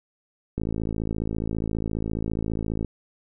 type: click train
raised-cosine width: 3 ms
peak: -15 dBFS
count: 125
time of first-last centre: 0.58-2.847 s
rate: 54.7 Hz
effects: none